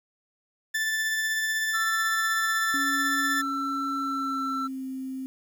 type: tone with tremolo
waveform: 40% pulse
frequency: 1760 Hz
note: A6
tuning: in tune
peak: -23 dBFS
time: 0.74-3.42 s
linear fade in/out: 10 ms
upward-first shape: triangle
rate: 16 Hz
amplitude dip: 30%
type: tone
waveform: triangle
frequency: 1337 Hz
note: E6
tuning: 24 cents sharp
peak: -26 dBFS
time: 1.73-4.68 s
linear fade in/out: 20 ms
type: tone with pitch glide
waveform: sine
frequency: 277.2 to 262.9 Hz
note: C#4 to C4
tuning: 0 to +8 cents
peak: -31 dBFS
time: 2.74-5.26 s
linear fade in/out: 0 ms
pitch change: -92 cents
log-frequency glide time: 3.96-4.84 s
effects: 9-bit